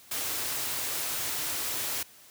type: band-stop noise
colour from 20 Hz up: white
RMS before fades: -32 dBFS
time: 0.11-2.03 s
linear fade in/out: 5 ms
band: 160 to 230 Hz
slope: 96 dB/octave
effects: white hiss -54 dBFS RMS until 2.3 s + high-pass 60 Hz 12 dB/octave